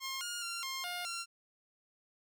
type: tone with pitch steps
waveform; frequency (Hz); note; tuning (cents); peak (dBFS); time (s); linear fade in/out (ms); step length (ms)
10% pulse; 1068 / 1425 / 1381 / 1064 / 710 / 1372; C6 / F6 / F6 / C6 / F5 / F6; +35 / +34 / -20 / +29 / +28 / -31; -29; 0-1.26; 50; 210
effects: none